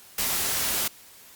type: noise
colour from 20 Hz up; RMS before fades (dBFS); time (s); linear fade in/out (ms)
white; -26; 0.18-0.88; 5
effects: white hiss -50 dBFS RMS until 1.35 s + Opus 48 kbps